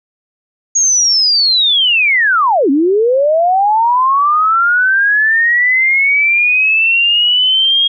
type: linear two-way sweep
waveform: sine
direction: down then up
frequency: 6645 to 261.6 to 3274 Hz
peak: -8 dBFS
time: 0.75-7.88 s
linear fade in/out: 10 ms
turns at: 2.7 s
effects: none